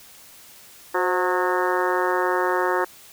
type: harmonic tone with a mistuned harmonic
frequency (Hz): 182.2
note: F#3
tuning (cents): -26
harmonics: 2 / 3 / 4 / 5 / 6 / 7 / 8 / 9 / 10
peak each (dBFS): -24 / -27 / -31 / -26 / -28 / -30 / -32 / -31 / -32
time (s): 0.94-2.85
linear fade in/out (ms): 10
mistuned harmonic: 3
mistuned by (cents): -54
effects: white hiss -47 dBFS RMS until 3.12 s